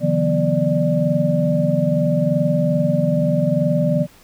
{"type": "tone cluster", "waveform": "sine", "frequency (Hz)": [140, 162.4, 183.1, 245.5, 591], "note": ["C#3", "E3", "F#3", "B3", "D5"], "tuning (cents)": [18, -26, -18, -10, 11], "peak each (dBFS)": [-23, -19, -23, -23, -20], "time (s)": [0, 4.07], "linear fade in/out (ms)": 50, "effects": ["pink hiss -49 dBFS RMS until 4.23 s"]}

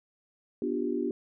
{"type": "chord", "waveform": "sine", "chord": "G dominant seventh", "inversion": "first", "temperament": "just", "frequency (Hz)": [245, 294, 352.8, 392], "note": ["B3", "D4", "F4", "G4"], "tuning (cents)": [-14, 2, 18, 0], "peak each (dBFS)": -33, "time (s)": [0.62, 1.11], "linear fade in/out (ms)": 2, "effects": []}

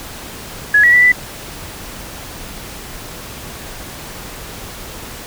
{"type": "tone with pitch steps", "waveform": "sine", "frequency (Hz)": [1686, 1930, 1967, 1984], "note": ["G#6", "B6", "B6", "B6"], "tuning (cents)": [26, -40, -7, 7], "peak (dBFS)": -6, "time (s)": [0.74, 1.12], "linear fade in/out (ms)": 5, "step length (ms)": 95, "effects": ["pink hiss -31 dBFS RMS until 5.26 s"]}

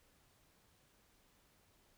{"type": "silence", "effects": ["pink hiss -71 dBFS RMS until 1.97 s"]}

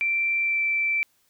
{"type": "tone with pitch glide", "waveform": "sine", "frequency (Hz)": [2349, 2334], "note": ["D7", "D7"], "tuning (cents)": [0, -11], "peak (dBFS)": -21, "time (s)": [0.01, 1.03], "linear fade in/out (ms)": 0, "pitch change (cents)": -11, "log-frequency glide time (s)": [0.41, 0.61], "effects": ["white hiss -66 dBFS RMS until 1.29 s"]}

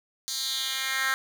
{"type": "tone with high-pass filter sweep", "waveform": "10% pulse", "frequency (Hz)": 265.6, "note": "C4", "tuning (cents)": 26, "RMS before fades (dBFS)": -29, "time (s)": [0.28, 1.14], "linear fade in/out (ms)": 0, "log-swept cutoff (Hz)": [5100, 1600], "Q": 2.6, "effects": []}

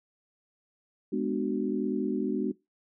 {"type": "chord", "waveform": "sine", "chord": "G# half-diminished seventh", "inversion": "none", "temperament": "just", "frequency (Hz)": [207.7, 249.2, 299, 373.8], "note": ["G#3", "B3", "D4", "F#4"], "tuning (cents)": [0, 16, 31, 18], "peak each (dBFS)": -32, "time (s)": [1.12, 2.52], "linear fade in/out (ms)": 10, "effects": ["noise-tail reverb RT60 0.2 s tail -20 dB re dry"]}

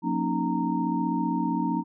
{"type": "tone cluster", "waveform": "sine", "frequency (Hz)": [179, 233.3, 274.4, 309.8, 925], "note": ["F3", "A#3", "C#4", "D#4", "A#5"], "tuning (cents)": [43, 2, -17, -7, -14], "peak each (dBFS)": -30, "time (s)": [0.02, 1.84], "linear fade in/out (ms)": 50, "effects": []}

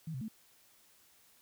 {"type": "tone with pitch steps", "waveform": "sine", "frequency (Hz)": [161, 129.8, 219.6], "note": ["E3", "C3", "A3"], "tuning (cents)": [-41, -13, -3], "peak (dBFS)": -37, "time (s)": [0.07, 0.283], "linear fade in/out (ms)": 5, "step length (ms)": 71, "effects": ["white hiss -65 dBFS RMS until 1.41 s"]}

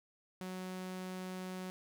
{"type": "tone", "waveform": "sawtooth", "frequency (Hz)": 185, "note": "F#3", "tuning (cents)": 0, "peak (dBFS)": -37, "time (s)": [0.41, 1.7], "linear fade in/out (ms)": 0, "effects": []}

